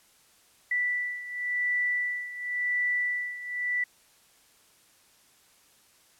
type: beating tone pair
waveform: sine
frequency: 1969 / 1969.93 Hz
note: B6 / B6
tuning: -6 / -5 cents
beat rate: 0.93 Hz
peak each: -28 / -32 dBFS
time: 0.71-3.84 s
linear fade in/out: 5 ms
effects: white hiss -61 dBFS RMS until 6.19 s + low-pass 12000 Hz 12 dB/octave